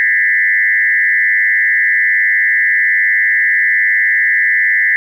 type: tone with frequency modulation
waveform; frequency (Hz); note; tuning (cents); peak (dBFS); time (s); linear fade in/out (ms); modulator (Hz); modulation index
sine; 1888; A#6; +22; -9; 0-4.96; 0; 98.8; 2
effects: 8-bit